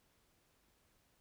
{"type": "silence", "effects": ["pink hiss -74 dBFS RMS until 1.2 s"]}